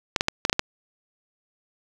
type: clicks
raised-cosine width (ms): 0.2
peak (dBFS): -3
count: 7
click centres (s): 0.162 / 0.209 / 0.284 / 0.451 / 0.497 / 0.529 / 0.594
effects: 7-bit